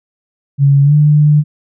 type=tone with pitch glide; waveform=sine; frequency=140 to 149.18 Hz; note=C#3 to D3; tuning=+18 to +27 cents; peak=-5 dBFS; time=0.58-1.44 s; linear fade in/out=50 ms; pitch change=+109 cents; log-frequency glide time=0.83-0.94 s; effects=none